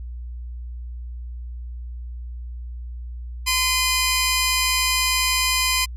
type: tone pair together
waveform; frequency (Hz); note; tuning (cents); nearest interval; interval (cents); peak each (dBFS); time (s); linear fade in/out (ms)
10% pulse; 1025.9 / 2450; C6 / D#7; -34 / -27; octave + minor third; 1507; -12; 3.46-5.86; 20
effects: added 60 Hz sine -30 dBFS peak until 5.96 s + low-pass 12000 Hz 12 dB/octave